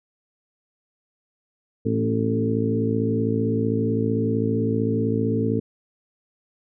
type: harmonic tone with a mistuned harmonic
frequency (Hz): 55.6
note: A1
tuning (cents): +19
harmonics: 2 / 3 / 4 / 5 / 6 / 7 / 8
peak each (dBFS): -25 / -35 / -25 / -26 / -34 / -33 / -26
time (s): 1.85-5.6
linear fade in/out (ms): 10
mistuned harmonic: 5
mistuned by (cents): -17
effects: none